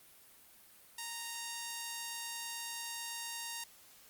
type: tone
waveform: 5% pulse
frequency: 929 Hz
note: A#5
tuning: 6 cents flat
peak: -28 dBFS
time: 0.98-3.64 s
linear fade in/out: 5 ms
effects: white hiss -60 dBFS RMS until 4.09 s + Opus 32 kbps